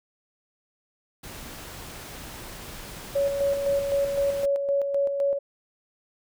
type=noise; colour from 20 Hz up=pink; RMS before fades=-40 dBFS; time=1.23-4.46 s; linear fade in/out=10 ms
type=tone with tremolo; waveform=sine; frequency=560 Hz; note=C#5; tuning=18 cents sharp; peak=-20 dBFS; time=3.15-5.39 s; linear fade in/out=10 ms; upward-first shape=square; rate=3.9 Hz; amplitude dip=45%
effects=none